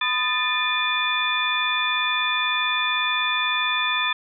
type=tone cluster; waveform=sine; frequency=1007 / 1238 / 1767 / 2425 / 3498 Hz; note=B5 / D#6 / A6 / D#7 / A7; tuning=+33 / -9 / +7 / -45 / -11 cents; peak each=-28 / -29 / -26 / -26 / -25 dBFS; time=0.01-4.13 s; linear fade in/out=5 ms; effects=none